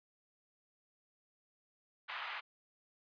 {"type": "band-pass noise", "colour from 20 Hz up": "pink", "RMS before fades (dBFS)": -43, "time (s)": [2.08, 2.41], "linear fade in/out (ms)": 20, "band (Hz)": [960, 3100], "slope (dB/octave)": 24, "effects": ["resampled to 11025 Hz"]}